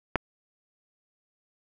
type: clicks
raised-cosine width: 0.5 ms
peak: -7 / -24 dBFS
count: 2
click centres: 0.157 / 0.16 s
effects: none